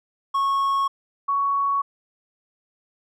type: tone pair in turn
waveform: triangle / sine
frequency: 1100 / 1116.6 Hz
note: C#6 / C#6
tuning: -14 / +12 cents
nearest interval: unison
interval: 26 cents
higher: second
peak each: -17 / -19 dBFS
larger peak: first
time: 0.34-0.88 / 1.28-1.82 s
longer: neither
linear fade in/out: 10 ms
effects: none